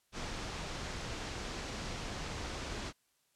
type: low-pass noise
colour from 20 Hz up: pink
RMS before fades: -41 dBFS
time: 0.12-2.93 s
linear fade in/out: 50 ms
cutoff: 7000 Hz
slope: 24 dB/octave
effects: white hiss -75 dBFS RMS until 3.35 s + low-pass 12000 Hz 12 dB/octave